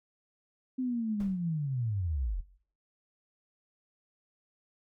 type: linear sweep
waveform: sine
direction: down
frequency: 261.6 to 38.89 Hz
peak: -29 dBFS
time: 0.78-2.41 s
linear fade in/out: 10 ms
type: noise with exponential decay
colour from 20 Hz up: brown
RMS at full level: -38 dBFS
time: 1.2-1.47 s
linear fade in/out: 2 ms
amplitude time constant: 58 ms
effects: noise-tail reverb RT60 0.5 s tail -17 dB re dry